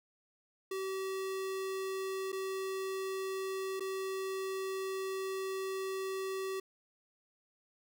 square tone with dropouts, 382.9 Hz, G4, 41 cents flat, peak -36 dBFS, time 0.71-6.6 s, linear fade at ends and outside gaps 5 ms, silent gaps 2.32-2.327 / 3.797-3.805 s, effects none

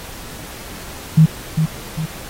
sine tone with echo, 158.1 Hz, D#3, 28 cents sharp, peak -5 dBFS, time 1.17-1.26 s, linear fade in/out 10 ms, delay 400 ms, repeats 2, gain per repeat -7 dB, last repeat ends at 2.06 s, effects pink hiss -34 dBFS RMS until 2.29 s + AAC 48 kbps

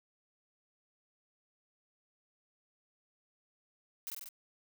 blue noise with echo, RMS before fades -40 dBFS, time 4.07-4.1 s, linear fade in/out 0 ms, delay 47 ms, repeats 4, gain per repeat -2 dB, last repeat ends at 4.288 s, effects none

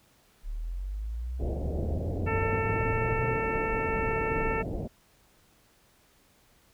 sine linear sweep, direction up, 34.65 to 125.3 Hz, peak -31 dBFS, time 0.43-3.4 s, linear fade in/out 50 ms
pink low-pass noise, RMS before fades -33 dBFS, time 1.39-4.88 s, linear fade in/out 20 ms, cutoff 680 Hz, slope 48 dB/octave
harmonic tone, 446.5 Hz, A4, 25 cents sharp, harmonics 1 / 2 / 3 / 4 / 5 / 6, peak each -31 / -34 / -36 / -37 / -38 / -39 dBFS, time 2.26-4.63 s, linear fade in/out 20 ms
effects pink hiss -63 dBFS RMS until 6.73 s

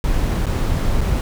brown noise with dropouts, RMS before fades -18 dBFS, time 0.04-1.21 s, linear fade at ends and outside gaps 1 ms, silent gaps 0.459-0.466 / 1.008-1.013 s, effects none

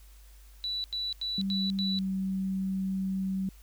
sine tone bursts, 3951 Hz, B7, in tune, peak -30 dBFS, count 5, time 0.64-1.988 s, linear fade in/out 0 ms, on 200 ms, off 87 ms
sine tone with pitch glide, 194.2 to 190.86 Hz, G3 to G3, -16 to -46 cents, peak -28 dBFS, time 1.38-3.49 s, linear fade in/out 2 ms, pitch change -30 cents, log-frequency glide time 1.89-1.98 s
effects added 50 Hz sine -50 dBFS peak until 3.62 s + white hiss -61 dBFS RMS until 3.62 s

